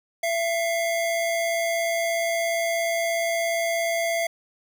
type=tone pair together; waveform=square; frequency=671 / 2130 Hz; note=E5 / C7; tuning=+31 / +30 cents; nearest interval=octave + minor sixth; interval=1999 cents; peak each=-24 / -30 dBFS; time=0.23-4.27 s; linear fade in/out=5 ms; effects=none